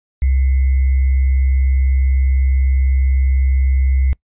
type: tone with sample-and-hold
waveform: sine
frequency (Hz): 66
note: C2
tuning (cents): +16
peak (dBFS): -11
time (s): 0.22-4.13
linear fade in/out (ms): 0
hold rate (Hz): 2100
effects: noise-tail reverb RT60 0.1 s tail -23 dB re dry + resampled to 8000 Hz